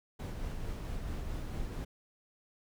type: noise with tremolo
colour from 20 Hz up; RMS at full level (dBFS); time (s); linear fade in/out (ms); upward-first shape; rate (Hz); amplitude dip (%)
brown; -37; 0.19-1.85; 10; sine; 4.5; 25
effects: none